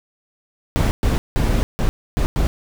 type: noise bursts at uneven times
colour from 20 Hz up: brown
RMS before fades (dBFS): -17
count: 6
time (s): 0.76-0.91 / 1.03-1.18 / 1.36-1.63 / 1.79-1.89 / 2.17-2.26 / 2.36-2.47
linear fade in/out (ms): 0
effects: none